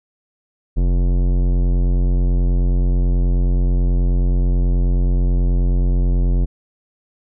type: tone with tanh clipping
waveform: sine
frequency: 44.67 Hz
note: F1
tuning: 40 cents sharp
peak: -15 dBFS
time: 0.76-6.46 s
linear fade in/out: 20 ms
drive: 17 dB
effects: none